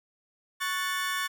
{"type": "chord", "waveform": "30% pulse", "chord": "F# minor", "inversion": "second", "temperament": "equal", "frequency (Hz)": [1108.7, 1480, 1760], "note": ["C#6", "F#6", "A6"], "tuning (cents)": [0, 0, 0], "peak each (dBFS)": [-30, -33, -29], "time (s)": [0.6, 1.28], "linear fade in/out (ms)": 20, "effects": []}